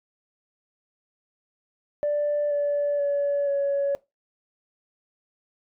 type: tone with pitch steps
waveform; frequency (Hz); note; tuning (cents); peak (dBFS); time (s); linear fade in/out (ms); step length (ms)
sine; 587.3 / 578.5 / 569.9 / 561.4; D5 / D5 / C#5 / C#5; 0 / -26 / +48 / +22; -20; 2.03-3.95; 0; 480
effects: noise-tail reverb RT60 0.2 s tail -20 dB re dry + tanh soft clip ceiling -18 dBFS